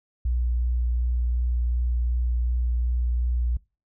sine tone with vibrato, 60.3 Hz, B1, 41 cents flat, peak -21 dBFS, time 0.25-3.57 s, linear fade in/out 5 ms, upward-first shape sine, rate 2.7 Hz, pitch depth 13 cents each way, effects noise-tail reverb RT60 0.3 s tail -23 dB re dry

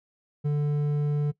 sine tone with hard clipping, 146.83 Hz, D3, in tune, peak -24 dBFS, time 0.44-1.32 s, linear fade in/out 20 ms, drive 6 dB, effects noise-tail reverb RT60 0.1 s tail -20 dB re dry

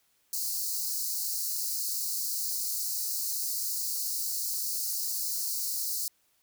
white high-pass noise, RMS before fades -32 dBFS, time 0.33-6.08 s, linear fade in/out 2 ms, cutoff 4200 Hz, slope 96 dB/octave, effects white hiss -70 dBFS RMS until 6.42 s

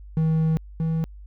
triangle tone pair in turn, 159.6 / 161.73 Hz, D#3 / E3, +44 / -33 cents, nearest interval unison, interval 23 cents, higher second, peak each -16 / -19 dBFS, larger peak first, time 0.17-0.57 / 0.8-1.04 s, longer first, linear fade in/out 0 ms, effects added 50 Hz sine -39 dBFS peak until 1.26 s

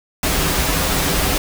pink noise with comb filter, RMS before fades -18 dBFS, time 0.23-1.38 s, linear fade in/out 2 ms, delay 8.8 ms, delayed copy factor -0.55, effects none

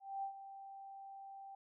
sine tone with ADSR envelope, 784 Hz, G5, in tune, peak -37 dBFS, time 0-1.55 s, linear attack 230 ms, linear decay 94 ms, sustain -12 dB, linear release 4 ms, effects none

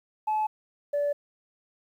sine tone pair in turn, 860 / 578.5 Hz, A5 / D5, -40 / -26 cents, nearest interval perfect fifth, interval 686 cents, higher first, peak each -22 dBFS, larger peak neither, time 0.27-0.47 / 0.93-1.13 s, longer neither, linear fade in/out 10 ms, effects tanh soft clip ceiling -21 dBFS + 10-bit

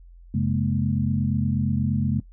sine tone cluster, 92.1 / 135.9 / 210.6 / 239.1 Hz, F#2 / C#3 / G#3 / A#3, -7 / -34 / +24 / +44 cents, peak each -27 / -24 / -25 / -29 dBFS, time 0.34-2.2 s, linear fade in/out 5 ms, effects noise-tail reverb RT60 0.1 s tail -18 dB re dry + added 43 Hz sine -44 dBFS peak until 2.32 s

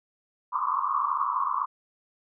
pink band-pass noise, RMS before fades -27 dBFS, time 0.52-1.66 s, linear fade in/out 20 ms, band 1000 to 1200 Hz, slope 96 dB/octave, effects none

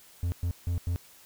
triangle tone bursts at uneven times, 86.9 Hz, F2, 8 cents flat, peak -24 dBFS, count 4, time 0.23-0.32 / 0.43-0.51 / 0.67-0.78 / 0.87-0.96 s, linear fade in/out 0 ms, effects white hiss -55 dBFS RMS until 1.25 s

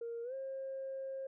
sine tone with pitch glide, 466.2 to 535.5 Hz, A#4 to C5, 0 to +40 cents, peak -38 dBFS, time 0.01-1.27 s, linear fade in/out 5 ms, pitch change +240 cents, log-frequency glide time 0.23-0.34 s, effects tanh soft clip ceiling -35 dBFS

